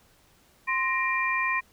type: tone cluster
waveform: sine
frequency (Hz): 1044 / 1865 / 2383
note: C6 / A#6 / D7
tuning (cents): -4 / 0 / +25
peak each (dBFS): -28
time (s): 0.67-1.61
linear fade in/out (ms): 20
effects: pink hiss -61 dBFS RMS until 1.72 s